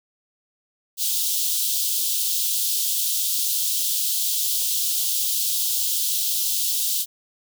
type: high-pass noise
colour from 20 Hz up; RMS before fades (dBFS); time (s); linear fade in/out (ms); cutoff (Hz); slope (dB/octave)
white; -23; 0.97-7.06; 50; 3100; 48
effects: none